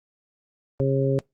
harmonic tone, 135.6 Hz, C#3, 38 cents flat, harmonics 1 / 2 / 3 / 4, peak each -22 / -28 / -25 / -26 dBFS, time 0.8-1.19 s, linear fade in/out 0 ms, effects noise-tail reverb RT60 0.2 s tail -26 dB re dry + Opus 24 kbps

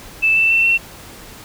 sine tone with pitch steps, 2637 / 2661 / 2686 / 2711 Hz, E7 / E7 / E7 / E7, 0 / +16 / +32 / +48 cents, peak -11 dBFS, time 0.22-0.78 s, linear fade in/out 20 ms, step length 140 ms, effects pink hiss -38 dBFS RMS until 1.44 s

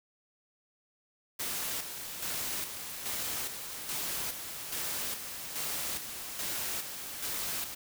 white noise with tremolo, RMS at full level -35 dBFS, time 1.39-7.75 s, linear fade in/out 10 ms, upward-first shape square, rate 1.2 Hz, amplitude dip 50%, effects none

